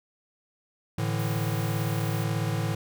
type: chord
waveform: square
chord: A suspended fourth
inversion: none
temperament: equal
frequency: 110 / 146.83 / 164.81 Hz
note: A2 / D3 / E3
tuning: 0 / 0 / 0 cents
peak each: -29 / -32 / -33 dBFS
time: 0.98-2.75 s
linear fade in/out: 5 ms
type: noise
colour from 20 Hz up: violet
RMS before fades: -43 dBFS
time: 1.19-2.24 s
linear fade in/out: 5 ms
effects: none